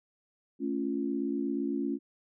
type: chord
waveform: sine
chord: A augmented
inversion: none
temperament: equal with one note detuned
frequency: 220 / 277.2 / 345.4 Hz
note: A3 / C#4 / E#4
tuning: 0 / 0 / -19 cents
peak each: -35 / -31 / -35 dBFS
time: 0.59-1.99 s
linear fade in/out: 50 ms
effects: none